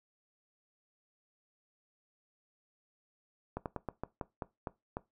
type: slowing click train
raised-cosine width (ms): 1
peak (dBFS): -22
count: 9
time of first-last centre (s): 3.57-4.969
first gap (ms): 88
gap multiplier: 1.19
effects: noise-tail reverb RT60 0.2 s tail -19 dB re dry